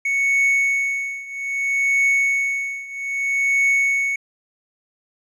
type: tone with tremolo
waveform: triangle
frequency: 2217 Hz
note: C#7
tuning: in tune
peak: -12 dBFS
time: 0.05-4.16 s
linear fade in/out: 5 ms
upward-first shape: triangle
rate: 0.62 Hz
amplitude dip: 90%
effects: resampled to 24000 Hz

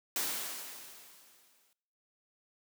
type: noise with exponential decay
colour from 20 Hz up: white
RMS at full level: -32 dBFS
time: 0.16-1.73 s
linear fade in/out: 1 ms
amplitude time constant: 340 ms
effects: noise-tail reverb RT60 0.9 s tail -23 dB re dry + high-pass 200 Hz 12 dB/octave

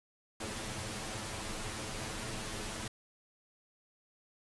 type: noise with comb filter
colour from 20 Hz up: pink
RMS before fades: -40 dBFS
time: 0.4-2.88 s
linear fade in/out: 5 ms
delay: 9.2 ms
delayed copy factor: +0.8
effects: resampled to 24000 Hz

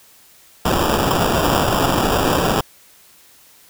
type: noise with sample-and-hold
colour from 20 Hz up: blue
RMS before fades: -17 dBFS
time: 0.65-2.61 s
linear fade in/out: 5 ms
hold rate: 2100 Hz
effects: white hiss -49 dBFS RMS until 3.69 s

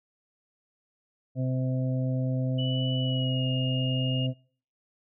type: harmonic tone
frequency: 129.2 Hz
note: C3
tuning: 21 cents flat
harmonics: 1 / 2 / 4 / 5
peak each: -26 / -32 / -38 / -40 dBFS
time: 1.35-4.34 s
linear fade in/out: 50 ms
type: tone with pitch glide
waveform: sine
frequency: 2960 to 2841 Hz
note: F#7 to F7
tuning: 0 to +29 cents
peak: -33 dBFS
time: 2.58-4.27 s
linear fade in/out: 10 ms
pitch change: -71 cents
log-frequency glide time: 3-3.47 s
effects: noise-tail reverb RT60 0.5 s tail -25 dB re dry

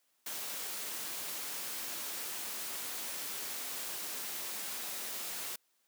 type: noise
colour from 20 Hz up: white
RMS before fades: -40 dBFS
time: 0.26-5.56 s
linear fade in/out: 5 ms
effects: white hiss -75 dBFS RMS until 5.87 s + high-pass 200 Hz 12 dB/octave

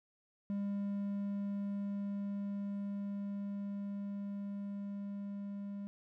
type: tone with level ramp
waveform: triangle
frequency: 200.9 Hz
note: G3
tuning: 43 cents sharp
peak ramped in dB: -32 to -38 dBFS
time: 0.5-5.87 s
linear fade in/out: 0 ms
effects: none

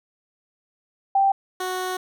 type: tone pair in turn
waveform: sine / 15% pulse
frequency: 784 / 369.1 Hz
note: G5 / F#4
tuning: 0 / -4 cents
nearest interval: octave + minor second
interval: 1304 cents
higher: first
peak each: -15 / -19 dBFS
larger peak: first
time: 1.15-1.32 / 1.6-1.97 s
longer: second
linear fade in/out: 5 ms
effects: none

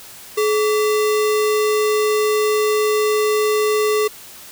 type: tone with sample-and-hold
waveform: sine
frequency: 425.9 Hz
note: G#4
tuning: 44 cents sharp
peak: -14 dBFS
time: 0.37-4.08 s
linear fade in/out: 10 ms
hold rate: 1575 Hz
effects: white hiss -39 dBFS RMS until 4.51 s

